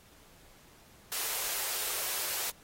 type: high-pass noise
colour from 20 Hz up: white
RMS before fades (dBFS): -34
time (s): 1.12-2.5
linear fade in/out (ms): 0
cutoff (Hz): 360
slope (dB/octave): 48
effects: pink hiss -59 dBFS RMS until 2.63 s + AAC 48 kbps